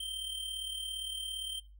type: tone with amplitude modulation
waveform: square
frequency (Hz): 3136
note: G7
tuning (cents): 0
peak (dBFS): -35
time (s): 0-1.6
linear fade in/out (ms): 5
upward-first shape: sine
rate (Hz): 37.5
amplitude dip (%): 55
effects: noise-tail reverb RT60 0.3 s tail -19 dB re dry + added 50 Hz sine -52 dBFS peak until 1.79 s